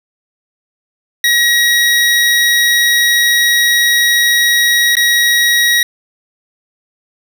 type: tone with dropouts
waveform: 25% pulse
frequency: 1903 Hz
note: A#6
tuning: 35 cents sharp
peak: -5 dBFS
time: 1.24-5.83 s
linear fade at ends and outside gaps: 2 ms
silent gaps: 4.954-4.968 s
effects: none